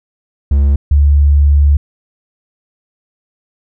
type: tone pair in turn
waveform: triangle / sine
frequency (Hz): 70.1 / 72.03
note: C#2 / D2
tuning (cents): +20 / -33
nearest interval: unison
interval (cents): 47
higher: second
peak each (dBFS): -5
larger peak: neither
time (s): 0.51-0.76 / 0.91-1.77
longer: second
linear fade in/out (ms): 5
effects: none